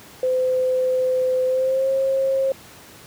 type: tone with pitch glide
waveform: sine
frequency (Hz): 512 to 536.2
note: C5 to C5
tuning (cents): -38 to +42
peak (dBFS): -17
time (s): 0.23-2.52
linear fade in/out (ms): 2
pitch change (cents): +80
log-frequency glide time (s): 1.46-1.89
effects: pink hiss -44 dBFS RMS until 3.06 s + high-pass 100 Hz 12 dB/octave